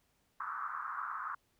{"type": "band-pass noise", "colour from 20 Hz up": "pink", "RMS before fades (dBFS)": -40, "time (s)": [0.4, 1.35], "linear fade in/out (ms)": 5, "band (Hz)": [1100, 1400], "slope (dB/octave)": 48, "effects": ["pink hiss -75 dBFS RMS until 1.59 s"]}